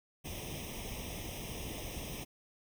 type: noise with comb filter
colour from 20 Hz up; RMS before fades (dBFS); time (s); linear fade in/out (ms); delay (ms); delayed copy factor
pink; -42; 0.24-2.25; 20; 0.34; +0.9
effects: none